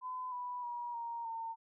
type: tone with pitch steps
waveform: sine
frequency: 1013 / 985.9 / 959.5 / 933.8 / 908.8 Hz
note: B5 / B5 / A#5 / A#5 / A#5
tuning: +44 / -3 / +50 / +3 / -44 cents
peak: -38 dBFS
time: 0.01-1.56 s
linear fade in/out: 50 ms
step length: 310 ms
effects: none